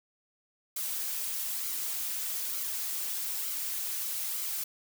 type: noise with flanger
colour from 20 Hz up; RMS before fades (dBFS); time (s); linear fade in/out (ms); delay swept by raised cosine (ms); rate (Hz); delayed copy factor
blue; -34; 0.76-4.64; 5; 1.1 to 5.6; 1.1; -0.5
effects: none